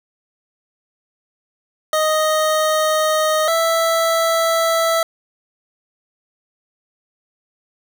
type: tone pair in turn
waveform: 25% pulse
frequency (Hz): 622.3 / 659.3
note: D#5 / E5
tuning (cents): 0 / 0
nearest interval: minor second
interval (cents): 100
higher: second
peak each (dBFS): -11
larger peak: neither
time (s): 1.93-3.48 / 3.48-5.03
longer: neither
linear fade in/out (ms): 2
effects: 8-bit